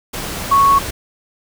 sine tone in noise, 1108 Hz, C#6, 1 cent flat, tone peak -8 dBFS, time 0.51-0.79 s, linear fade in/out 10 ms, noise pink, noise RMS -25 dBFS, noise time 0.13-0.91 s, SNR +14 dB, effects none

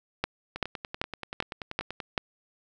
two click trains, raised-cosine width 0.3 ms, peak -19 / -10 dBFS, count 16 / 6, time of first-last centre 0.56-2.002 / 0.24-2.178 s, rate 10.4 / 2.58 Hz, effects none

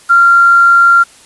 sine tone with quantisation, 1383 Hz, F6, 17 cents flat, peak -3 dBFS, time 0.09-1.04 s, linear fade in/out 20 ms, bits 5, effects white hiss -41 dBFS RMS until 1.25 s + resampled to 24000 Hz

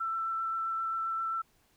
sine tone with vibrato, 1335 Hz, E6, 22 cents sharp, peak -30 dBFS, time 0-1.42 s, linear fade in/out 10 ms, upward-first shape triangle, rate 7.6 Hz, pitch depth 13 cents each way, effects pink hiss -68 dBFS RMS until 1.76 s

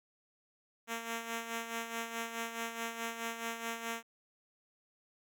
5% pulse tone with tremolo, 229.7 Hz, A#3, 25 cents flat, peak -24 dBFS, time 0.87-4.03 s, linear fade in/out 50 ms, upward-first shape sine, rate 4.7 Hz, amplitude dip 60%, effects none

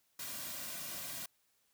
white noise with comb filter, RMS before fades -43 dBFS, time 0.19-1.26 s, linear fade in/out 5 ms, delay 2.3 ms, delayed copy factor -0.6, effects white hiss -75 dBFS RMS until 1.73 s

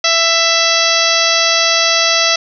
harmonic tone, 664 Hz, E5, 12 cents sharp, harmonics 1 / 2 / 3 / 4 / 5 / 6 / 7 / 8 / 9, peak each -19 / -19 / -19 / -19 / -19 / -19 / -19 / -19 / -19 dBFS, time 0.04-2.36 s, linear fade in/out 5 ms, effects none

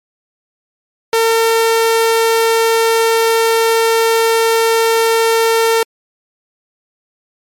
sawtooth tone, 453.8 Hz, A#4, 47 cents flat, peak -6 dBFS, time 1.13-5.83 s, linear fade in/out 2 ms, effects MP3 64 kbps

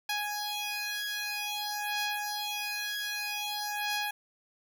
10% pulse beating tone pair, 830.6 / 831.12 Hz, G#5 / G#5, 0 / +1 cents, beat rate 0.52 Hz, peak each -27 dBFS, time 0.09-4.11 s, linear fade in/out 5 ms, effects none

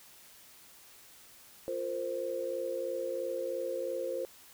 sine chord, F suspended fourth, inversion none, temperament equal with one note detuned, 349.2 / 460.3 / 523.3 Hz, F4 / Bb4 / C5, 0 / -22 / 0 cents, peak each -40 / -39 / -34 dBFS, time 1.68-4.25 s, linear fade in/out 0 ms, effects white hiss -56 dBFS RMS until 4.53 s

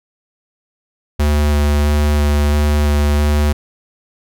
square tone with vibrato, 73.7 Hz, D2, 7 cents sharp, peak -12 dBFS, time 1.19-3.53 s, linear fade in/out 10 ms, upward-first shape square, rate 1.5 Hz, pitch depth 10 cents each way, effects none

